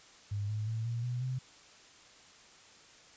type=tone with pitch steps; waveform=sine; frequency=102.1 / 106.93 / 111.99 / 117.28 / 122.83 / 128.64 Hz; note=G#2 / A2 / A2 / A#2 / B2 / C3; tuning=-29 / -49 / +31 / +11 / -9 / -29 cents; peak=-32 dBFS; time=0.31-1.39 s; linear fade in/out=10 ms; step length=180 ms; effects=white hiss -57 dBFS RMS until 3.16 s + resampled to 16000 Hz